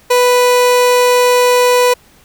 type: tone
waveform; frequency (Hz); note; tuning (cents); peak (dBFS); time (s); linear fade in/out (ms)
30% pulse; 493.9; B4; 0; -5; 0.1-1.94; 10
effects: pink hiss -47 dBFS RMS until 2.24 s